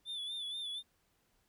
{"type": "tone with vibrato", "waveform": "triangle", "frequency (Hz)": 3503, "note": "A7", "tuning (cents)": -8, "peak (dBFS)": -37, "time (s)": [0.05, 0.83], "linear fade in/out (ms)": 50, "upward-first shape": "sine", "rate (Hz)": 4.2, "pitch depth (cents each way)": 62, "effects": ["pink hiss -75 dBFS RMS until 1.48 s"]}